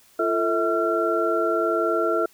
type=tone cluster; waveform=sine; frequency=342.9 / 444.2 / 649 / 1365 Hz; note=F4 / A4 / E5 / F6; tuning=-32 / +16 / -27 / -40 cents; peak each=-25 dBFS; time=0.19-2.26 s; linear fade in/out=5 ms; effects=white hiss -56 dBFS RMS until 2.33 s